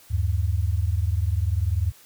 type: tone pair together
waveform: sine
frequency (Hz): 77.78 / 98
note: D#2 / G2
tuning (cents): 0 / 0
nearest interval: major third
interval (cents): 400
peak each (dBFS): -23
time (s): 0.1-1.92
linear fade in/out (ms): 20
effects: white hiss -52 dBFS RMS until 2.05 s